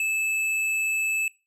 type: tone with tanh clipping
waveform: sine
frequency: 2617 Hz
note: E7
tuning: 13 cents flat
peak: -24 dBFS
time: 0-1.28 s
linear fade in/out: 2 ms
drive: 17 dB
effects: noise-tail reverb RT60 0.3 s tail -20 dB re dry + low-pass 12000 Hz 12 dB/octave